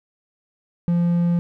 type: tone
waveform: triangle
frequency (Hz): 172.6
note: F3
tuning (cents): -20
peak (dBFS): -14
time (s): 0.88-1.39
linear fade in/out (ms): 0
effects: none